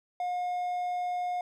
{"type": "tone", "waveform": "triangle", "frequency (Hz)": 717, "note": "F5", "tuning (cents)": 45, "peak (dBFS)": -27, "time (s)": [0.2, 1.41], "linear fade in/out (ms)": 2, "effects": []}